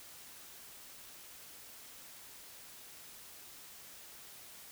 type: silence
effects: white hiss -53 dBFS RMS until 4.71 s